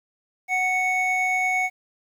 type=tone pair together; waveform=triangle; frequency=741.9 / 2217 Hz; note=F#5 / C#7; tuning=+4 / 0 cents; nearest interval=octave + perfect fifth; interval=1896 cents; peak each=-23 / -20 dBFS; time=0.48-1.7 s; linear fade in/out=50 ms; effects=9-bit